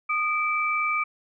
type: tone pair together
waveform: sine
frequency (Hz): 1231 / 2324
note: D#6 / D7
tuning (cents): -19 / -19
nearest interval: major seventh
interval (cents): 1100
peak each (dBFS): -25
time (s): 0.09-1.04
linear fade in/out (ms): 10
effects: none